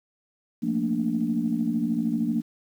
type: chord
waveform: sine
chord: Bb major seventh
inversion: second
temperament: equal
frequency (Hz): 174.61 / 220 / 233.1 / 293.7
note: F3 / A3 / Bb3 / D4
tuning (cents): 0 / 0 / 0 / 0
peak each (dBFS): -31 / -29 / -25 / -29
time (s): 0.62-2.42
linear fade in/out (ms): 20
effects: tanh soft clip ceiling -12 dBFS + 9-bit